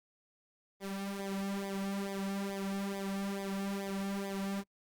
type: tone with flanger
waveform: sawtooth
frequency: 196.7 Hz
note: G3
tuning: 6 cents sharp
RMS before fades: -37 dBFS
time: 0.8-4.64 s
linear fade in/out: 50 ms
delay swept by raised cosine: 0.71 to 3.11 ms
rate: 2.3 Hz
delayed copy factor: -0.8
effects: noise-tail reverb RT60 0.1 s tail -26 dB re dry + Opus 24 kbps